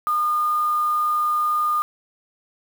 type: tone with quantisation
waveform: sine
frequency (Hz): 1217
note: D#6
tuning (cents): -39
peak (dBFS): -18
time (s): 0.07-1.82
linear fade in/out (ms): 0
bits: 6
effects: none